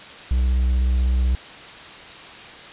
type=tone with vibrato; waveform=triangle; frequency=62.9 Hz; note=B1; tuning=32 cents sharp; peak=-14 dBFS; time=0.31-1.35 s; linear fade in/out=0 ms; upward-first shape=square; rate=16 Hz; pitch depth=27 cents each way; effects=white hiss -39 dBFS RMS until 2.72 s + resampled to 8000 Hz